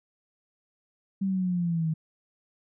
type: linear sweep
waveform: sine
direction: down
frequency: 196 to 156.5 Hz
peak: -24 dBFS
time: 1.21-1.94 s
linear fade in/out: 10 ms
effects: none